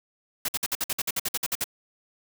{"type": "noise bursts", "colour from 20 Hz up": "white", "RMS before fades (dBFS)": -27, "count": 14, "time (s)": [0.45, 1.642], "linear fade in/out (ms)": 5, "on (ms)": 35, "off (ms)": 54, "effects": []}